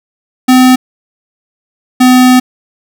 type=tone pair in turn; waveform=square; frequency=255.5 / 253.1 Hz; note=C4 / B3; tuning=-41 / +43 cents; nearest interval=unison; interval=16 cents; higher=first; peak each=-3 dBFS; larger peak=neither; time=0.48-0.76 / 2-2.4 s; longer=second; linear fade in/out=10 ms; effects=none